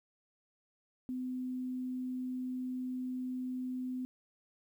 sine tone, 254.2 Hz, C4, 50 cents flat, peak -35 dBFS, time 1.09-4.05 s, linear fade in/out 0 ms, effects 11-bit

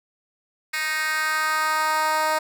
10% pulse tone with high-pass filter sweep, 311.3 Hz, D#4, 1 cent sharp, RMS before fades -23 dBFS, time 0.73-2.39 s, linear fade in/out 10 ms, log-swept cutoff 2100 to 720 Hz, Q 2.1, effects none

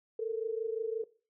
sine tone pair together, 440 / 465.7 Hz, A4 / A#4, 0 / -2 cents, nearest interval minor second, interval 98 cents, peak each -33 / -36 dBFS, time 0.19-1.04 s, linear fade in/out 5 ms, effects noise-tail reverb RT60 0.4 s tail -20 dB re dry

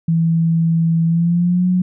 sine tone with pitch glide, 164.81 to 181.81 Hz, E3 to F#3, 0 to -30 cents, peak -12 dBFS, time 0.08-1.82 s, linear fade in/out 5 ms, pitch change +170 cents, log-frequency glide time 1.06-1.67 s, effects none

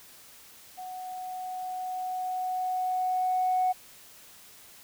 sine tone with level ramp, 739 Hz, F#5, 2 cents flat, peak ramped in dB -37 to -21 dBFS, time 0.77-3.73 s, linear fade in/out 20 ms, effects tanh soft clip ceiling -18 dBFS + white hiss -52 dBFS RMS until 4.83 s

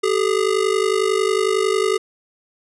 square ring-modulated tone, 409.2 Hz, G#4, 26 cents flat, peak -14 dBFS, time 0.03-1.98 s, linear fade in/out 10 ms, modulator 25.5 Hz, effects resampled to 24000 Hz

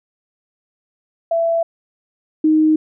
sine tone pair in turn, 667 / 311.3 Hz, E5 / D#4, +20 / +1 cents, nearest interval octave + minor second, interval 1319 cents, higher first, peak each -14 / -10 dBFS, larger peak second, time 1.31-1.63 / 2.44-2.76 s, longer neither, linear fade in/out 5 ms, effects none

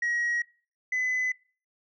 sine tone pair in turn, 1900 / 2013 Hz, A#6 / B6, +33 / +33 cents, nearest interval minor second, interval 100 cents, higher second, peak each -23 dBFS, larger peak neither, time 0.02-0.42 / 0.92-1.32 s, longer neither, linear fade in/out 5 ms, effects noise-tail reverb RT60 0.4 s tail -23 dB re dry + tanh soft clip ceiling -23 dBFS

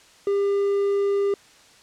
triangle tone, 400.2 Hz, G4, 36 cents sharp, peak -17 dBFS, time 0.27-1.34 s, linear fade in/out 2 ms, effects white hiss -52 dBFS RMS until 1.82 s + low-pass 7000 Hz 12 dB/octave

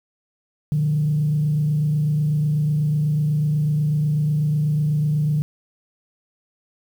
sine tone with frequency modulation, 150.4 Hz, D3, 42 cents sharp, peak -16 dBFS, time 0.72-5.42 s, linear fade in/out 0 ms, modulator 28.1 Hz, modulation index 0.37, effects tanh soft clip ceiling -12 dBFS + 8-bit

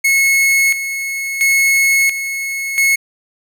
45% pulse tone with tremolo, 2184 Hz, C#7, 26 cents flat, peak -10 dBFS, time 0.04-2.96 s, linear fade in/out 10 ms, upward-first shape square, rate 0.73 Hz, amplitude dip 65%, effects none

